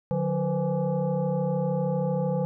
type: tone with frequency modulation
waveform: sine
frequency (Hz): 181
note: F#3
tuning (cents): -38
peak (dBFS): -23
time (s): 0.11-2.45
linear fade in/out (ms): 0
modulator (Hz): 329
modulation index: 1.4
effects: none